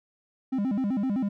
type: tone with vibrato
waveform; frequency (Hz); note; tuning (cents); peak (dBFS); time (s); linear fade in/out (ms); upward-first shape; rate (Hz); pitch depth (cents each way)
triangle; 230.3; A#3; -21; -22; 0.52-1.29; 10; square; 7.8; 230
effects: none